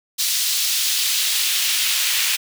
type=noise with high-pass filter sweep; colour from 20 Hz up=pink; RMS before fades=-20 dBFS; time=0.18-2.37 s; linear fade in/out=20 ms; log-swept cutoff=4200 to 2600 Hz; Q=1.3; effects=none